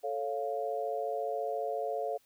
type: chord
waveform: sine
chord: A augmented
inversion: none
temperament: equal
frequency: 440 / 554.4 / 698.5 Hz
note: A4 / C#5 / E#5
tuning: 0 / 0 / 0 cents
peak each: -36 / -36 / -35 dBFS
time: 0.03-2.18 s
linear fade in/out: 20 ms
effects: white hiss -68 dBFS RMS until 2.25 s